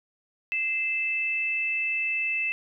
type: tone pair together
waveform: sine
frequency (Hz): 2078 / 2637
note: C7 / E7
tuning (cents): -12 / 0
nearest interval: major third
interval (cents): 412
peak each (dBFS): -33 / -25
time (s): 0.52-2.52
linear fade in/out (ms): 0
effects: none